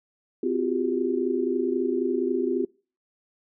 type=tone cluster; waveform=sine; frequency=256.9 / 344.3 / 368.2 / 399 Hz; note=C4 / F4 / F#4 / G4; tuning=-32 / -25 / -8 / +31 cents; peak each=-28 dBFS; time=0.43-2.65 s; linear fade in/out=5 ms; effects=noise-tail reverb RT60 0.4 s tail -26 dB re dry